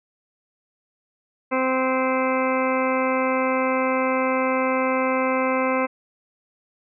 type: harmonic tone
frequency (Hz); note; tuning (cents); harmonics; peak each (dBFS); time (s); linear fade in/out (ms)
260; C4; -11; 1 / 2 / 3 / 4 / 5 / 6 / 8 / 9 / 10; -25 / -23 / -31 / -26 / -31 / -34 / -30 / -36 / -35; 1.51-5.87; 20
effects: none